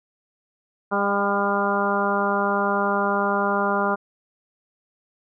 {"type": "harmonic tone with a mistuned harmonic", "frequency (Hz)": 201.2, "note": "G3", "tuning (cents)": 45, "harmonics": [1, 2, 3, 4, 5, 6, 7], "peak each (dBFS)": [-27, -27, -27, -27, -27, -27, -27], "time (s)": [0.91, 3.96], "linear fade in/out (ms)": 20, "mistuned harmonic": 4, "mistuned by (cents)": -17, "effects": []}